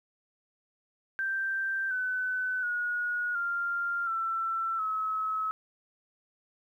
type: tone with pitch steps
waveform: sine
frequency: 1568 / 1507.6 / 1449.5 / 1393.7 / 1340 / 1288.4 Hz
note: G6 / F#6 / F#6 / F6 / E6 / E6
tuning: 0 / +32 / -36 / -4 / +28 / -40 cents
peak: -28 dBFS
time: 1.19-5.51 s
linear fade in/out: 0 ms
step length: 720 ms
effects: 11-bit